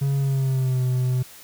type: tone with pitch glide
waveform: triangle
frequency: 138.5 to 127.01 Hz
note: C#3 to B2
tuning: -1 to +49 cents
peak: -17 dBFS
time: 0.01-1.23 s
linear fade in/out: 10 ms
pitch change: -150 cents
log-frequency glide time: 0.18-0.83 s
effects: white hiss -45 dBFS RMS until 1.43 s